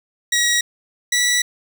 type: tone pair in turn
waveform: 15% pulse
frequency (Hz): 1908 / 1954.9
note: A#6 / B6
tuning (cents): +40 / -18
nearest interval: unison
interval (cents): 42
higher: second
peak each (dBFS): -9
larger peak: neither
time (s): 0.32-0.61 / 1.12-1.42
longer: second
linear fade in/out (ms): 5
effects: none